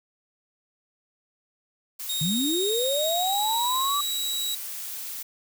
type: noise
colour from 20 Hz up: blue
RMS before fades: -35 dBFS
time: 1.99-5.23 s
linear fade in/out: 10 ms
type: tone with pitch glide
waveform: sawtooth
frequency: 3729 to 3872 Hz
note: A#7 to B7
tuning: 0 to -35 cents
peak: -24 dBFS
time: 2.09-4.55 s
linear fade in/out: 5 ms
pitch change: +65 cents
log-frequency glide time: 2.92-3.48 s
type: linear sweep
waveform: sine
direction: up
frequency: 146.1 to 1174.7 Hz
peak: -24 dBFS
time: 2.21-4.01 s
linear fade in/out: 5 ms
effects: none